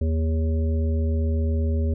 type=harmonic tone with a mistuned harmonic; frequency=79.4 Hz; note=D#2; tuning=36 cents sharp; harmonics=1 / 3 / 5 / 7; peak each=-20 / -30 / -34 / -37 dBFS; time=0.01-1.94 s; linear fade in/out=5 ms; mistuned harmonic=5; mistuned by=+33 cents; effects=none